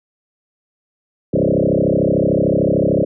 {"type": "tone with frequency modulation", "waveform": "sine", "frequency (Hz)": 353.3, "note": "F4", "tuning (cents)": 20, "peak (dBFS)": -12, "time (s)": [1.33, 3.05], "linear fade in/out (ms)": 10, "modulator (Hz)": 33.4, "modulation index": 7, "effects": []}